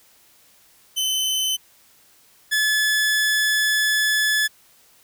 sawtooth tone pair in turn, 3047 / 1720 Hz, G7 / A6, -50 / -40 cents, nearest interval minor seventh, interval 990 cents, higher first, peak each -17 / -14 dBFS, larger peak second, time 0.96-1.57 / 2.51-4.48 s, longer second, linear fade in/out 20 ms, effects white hiss -55 dBFS RMS until 5.03 s

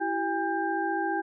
sine tone cluster, 330.8 / 385.3 / 810 / 1584 Hz, E4 / G4 / G#5 / G6, +6 / -30 / -43 / +18 cents, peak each -31 / -34 / -29 / -33 dBFS, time 0-1.22 s, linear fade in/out 20 ms, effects none

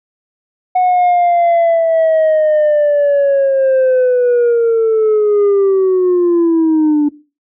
sine linear sweep, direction down, 736 to 291.2 Hz, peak -6 dBFS, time 0.75-7.09 s, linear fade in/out 10 ms, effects noise-tail reverb RT60 0.3 s tail -18 dB re dry + tanh soft clip ceiling -7 dBFS

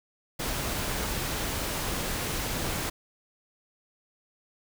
pink noise, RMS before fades -31 dBFS, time 0.39-2.9 s, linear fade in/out 10 ms, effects none

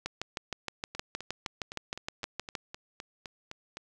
two click trains, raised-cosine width 0.2 ms, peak -16 / -23 dBFS, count 17 / 12, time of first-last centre 0.06-2.552 / 0.95-3.771 s, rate 6.42 / 3.9 Hz, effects none

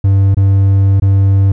triangle tone with dropouts, 97.8 Hz, G2, 4 cents flat, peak -4 dBFS, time 0.04-1.52 s, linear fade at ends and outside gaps 5 ms, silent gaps 0.346-0.369 / 0.999-1.021 s, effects none

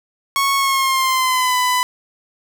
sawtooth tone with pitch glide, 1103 to 999.8 Hz, C#6 to B5, -9 to +21 cents, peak -11 dBFS, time 0.36-1.83 s, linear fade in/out 0 ms, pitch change -170 cents, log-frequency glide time 0.56-1.56 s, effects none

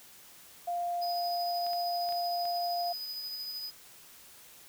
sine tone, 698.5 Hz, F5, in tune, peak -30 dBFS, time 0.67-2.93 s, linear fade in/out 10 ms
square tone with tremolo, 4985 Hz, D#8, 2 cents sharp, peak -36 dBFS, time 1.01-3.71 s, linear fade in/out 20 ms, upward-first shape sine, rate 13 Hz, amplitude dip 30%
clicks, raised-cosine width 0.2 ms, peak -30 dBFS, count 5, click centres 1.666 / 1.733 / 2.089 / 2.124 / 2.454 s
effects white hiss -54 dBFS RMS until 4.68 s

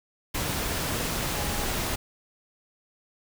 sine tone in noise, 827 Hz, G#5, 8 cents flat, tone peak -39 dBFS, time 1.36-1.65 s, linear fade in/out 10 ms, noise pink, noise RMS -29 dBFS, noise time 0.34-1.96 s, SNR -13 dB, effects none

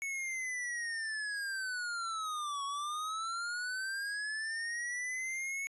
square linear two-way sweep, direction down then up, 2217 to 1108.7 to 2217 Hz, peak -36 dBFS, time 0.02-5.67 s, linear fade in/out 0 ms, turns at 2.64 s, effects resampled to 24000 Hz

